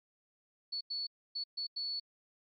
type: tone bursts at uneven times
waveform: sine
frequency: 4428 Hz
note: C#8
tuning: 3 cents flat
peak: -35 dBFS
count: 5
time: 0.72-0.81 / 0.9-1.07 / 1.35-1.44 / 1.57-1.67 / 1.76-2 s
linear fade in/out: 10 ms
effects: AAC 64 kbps